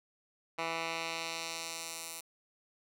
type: tone with band-pass filter sweep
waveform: 10% pulse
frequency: 164.81 Hz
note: E3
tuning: in tune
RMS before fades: -39 dBFS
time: 0.58-2.21 s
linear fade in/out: 10 ms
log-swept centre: 1800 to 11000 Hz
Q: 0.85
effects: none